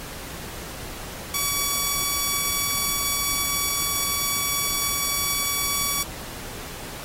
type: tone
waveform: 5% pulse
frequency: 1136 Hz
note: C#6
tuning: 42 cents sharp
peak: -11 dBFS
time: 1.34-6.03 s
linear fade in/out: 2 ms
effects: pink hiss -37 dBFS RMS until 7.04 s + AAC 48 kbps